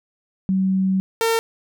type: tone pair in turn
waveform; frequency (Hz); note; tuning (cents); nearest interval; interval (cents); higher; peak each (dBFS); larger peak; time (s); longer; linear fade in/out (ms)
sine / sawtooth; 190 / 454.8; F#3 / A#4; +46 / -43; octave + minor third; 1511; second; -16 / -13; second; 0.49-1 / 1.21-1.39; first; 0
effects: none